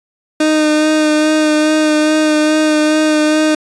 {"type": "tone with vibrato", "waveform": "30% pulse", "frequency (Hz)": 307.2, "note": "D#4", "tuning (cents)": -22, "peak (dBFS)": -7, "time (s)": [0.4, 3.55], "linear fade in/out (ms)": 5, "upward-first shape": "sine", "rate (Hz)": 2.4, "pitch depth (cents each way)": 17, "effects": ["resampled to 22050 Hz"]}